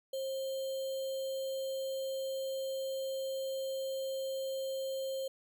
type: tone with sample-and-hold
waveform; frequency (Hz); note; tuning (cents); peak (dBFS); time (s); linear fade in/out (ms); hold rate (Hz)
sine; 534; C5; +35; -34; 0.13-5.28; 5; 3675
effects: none